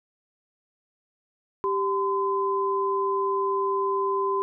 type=tone pair together; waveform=sine; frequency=392 / 1020.8 Hz; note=G4 / C6; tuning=0 / -43 cents; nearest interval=octave + perfect fourth; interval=1657 cents; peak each=-25 dBFS; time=1.64-4.42 s; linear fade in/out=0 ms; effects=none